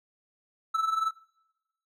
triangle tone with amplitude modulation, 1314 Hz, E6, 6 cents flat, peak -20 dBFS, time 0.74-1.11 s, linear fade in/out 10 ms, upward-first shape sine, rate 21.8 Hz, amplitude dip 70%, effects noise-tail reverb RT60 1.0 s tail -24 dB re dry

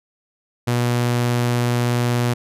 sawtooth tone, 121.1 Hz, B2, 34 cents flat, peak -13 dBFS, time 0.67-2.34 s, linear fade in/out 10 ms, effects resampled to 32000 Hz

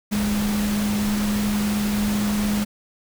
sine tone in noise, 207.7 Hz, G#3, in tune, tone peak -20 dBFS, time 0.11-2.65 s, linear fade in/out 20 ms, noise pink, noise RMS -29 dBFS, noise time 0.11-2.65 s, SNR +6 dB, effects none

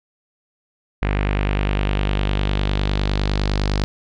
sawtooth tone with low-pass filter sweep, 49.87 Hz, G1, 30 cents sharp, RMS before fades -20 dBFS, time 1.02-3.84 s, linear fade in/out 0 ms, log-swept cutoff 2300 to 4800 Hz, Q 2.6, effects none

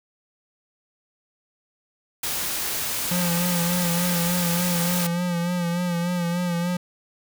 white noise, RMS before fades -27 dBFS, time 2.23-5.07 s, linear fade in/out 5 ms
square tone with vibrato, 174.61 Hz, F3, in tune, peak -23 dBFS, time 3.11-6.77 s, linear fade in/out 5 ms, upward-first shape sine, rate 3.4 Hz, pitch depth 44 cents each way
effects none

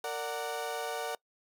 30% pulse chord, Bb augmented, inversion none, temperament equal with one note detuned, 460 / 587.3 / 740 Hz, Bb4 / D5 / F#5, -23 / 0 / 0 cents, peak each -35 / -37 / -35 dBFS, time 0.04-1.15 s, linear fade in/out 2 ms, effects noise-tail reverb RT60 0.1 s tail -23 dB re dry

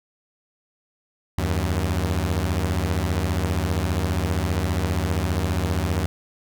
sawtooth beating tone pair, 78.6 / 93.6 Hz, D#2 / F#2, +18 / +20 cents, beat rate 15 Hz, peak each -20 dBFS, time 1.38-6.06 s, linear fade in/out 0 ms, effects none

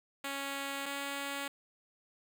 5% pulse tone pair in turn, 277.2 / 279.9 Hz, C#4 / C#4, 0 / +17 cents, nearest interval unison, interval 17 cents, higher second, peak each -25 dBFS, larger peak neither, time 0.24-0.86 / 0.86-1.48 s, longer neither, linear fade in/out 5 ms, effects none

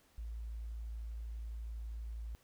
sine tone, 56.1 Hz, A1, 34 cents sharp, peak -40 dBFS, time 0.18-2.35 s, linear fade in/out 0 ms, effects pink hiss -69 dBFS RMS until 2.43 s

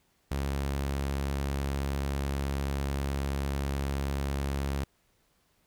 sawtooth tone with vibrato, 69.3 Hz, C#2, in tune, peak -25 dBFS, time 0.31-4.84 s, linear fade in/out 5 ms, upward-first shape sine, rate 14 Hz, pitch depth 9 cents each way, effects pink hiss -70 dBFS RMS until 5.66 s

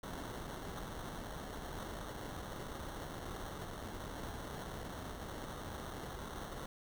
pink noise with sample-and-hold, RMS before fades -45 dBFS, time 0.03-6.66 s, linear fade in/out 2 ms, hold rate 2450 Hz, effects none

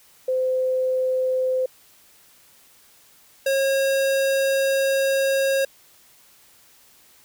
sine / square tone pair in turn, 515 / 542.5 Hz, C5 / C#5, -28 / -37 cents, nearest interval minor second, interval 91 cents, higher second, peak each -19 dBFS, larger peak neither, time 0.28-1.66 / 3.46-5.65 s, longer second, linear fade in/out 5 ms, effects white hiss -54 dBFS RMS until 7.24 s

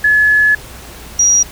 sine tone pair in turn, 1708 / 5745 Hz, G#6 / F8, +48 / +48 cents, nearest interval octave + major sixth, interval 2100 cents, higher second, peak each -7 dBFS, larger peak neither, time 0.04-0.55 / 1.19-1.43 s, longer first, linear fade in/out 5 ms, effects added 60 Hz sine -36 dBFS peak until 1.51 s + pink hiss -34 dBFS RMS until 1.51 s

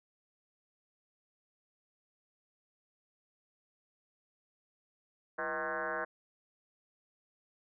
sine tone with frequency modulation, 1074 Hz, C6, 45 cents sharp, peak -33 dBFS, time 5.38-6.05 s, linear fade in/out 10 ms, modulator 147 Hz, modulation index 4.4, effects none

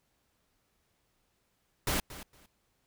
pink noise with echo, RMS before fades -30 dBFS, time 1.87-2 s, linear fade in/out 2 ms, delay 230 ms, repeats 2, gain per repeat -15 dB, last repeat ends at 2.46 s, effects pink hiss -75 dBFS RMS until 2.86 s

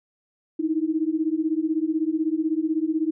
sine beating tone pair, 308.7 / 324.7 Hz, D#4 / E4, -14 / -26 cents, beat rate 16 Hz, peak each -24 / -24 dBFS, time 0.59-3.11 s, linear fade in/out 10 ms, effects none

